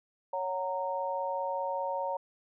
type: chord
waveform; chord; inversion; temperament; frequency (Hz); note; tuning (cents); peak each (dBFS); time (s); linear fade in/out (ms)
sine; F# major; second; just; 555 / 740 / 925; C#5 / F#5 / A#5; +2 / 0 / -14; -34 / -39 / -33; 0.33-2.17; 5
effects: none